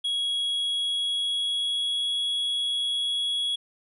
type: tone with pitch glide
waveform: triangle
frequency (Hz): 3322 to 3343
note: G#7 to G#7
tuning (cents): 0 to +11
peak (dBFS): -23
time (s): 0.04-3.56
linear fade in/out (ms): 10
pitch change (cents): +11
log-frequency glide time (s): 0.37-2.14
effects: resampled to 32000 Hz